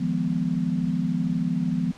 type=chord; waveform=sine; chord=F half-diminished seventh; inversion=third; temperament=equal; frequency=155.56 / 174.61 / 207.7 / 246.9 Hz; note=Eb3 / F3 / Ab3 / Cb4; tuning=0 / 0 / 0 / 0 cents; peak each=-31 / -25 / -30 / -27 dBFS; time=0-1.92 s; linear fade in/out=10 ms; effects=pink hiss -48 dBFS RMS until 1.97 s + low-pass 6000 Hz 12 dB/octave